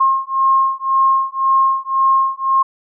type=beating tone pair; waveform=sine; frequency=1070 / 1071.9 Hz; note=C6 / C6; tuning=+38 / +42 cents; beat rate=1.9 Hz; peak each=-15 dBFS; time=0-2.63 s; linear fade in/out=10 ms; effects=none